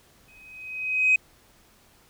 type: tone with exponential growth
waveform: sine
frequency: 2522 Hz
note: D#7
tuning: 23 cents sharp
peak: -13 dBFS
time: 0.28-1.16 s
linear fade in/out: 5 ms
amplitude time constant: 190 ms
effects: tanh soft clip ceiling -12 dBFS + pink hiss -58 dBFS RMS until 2.09 s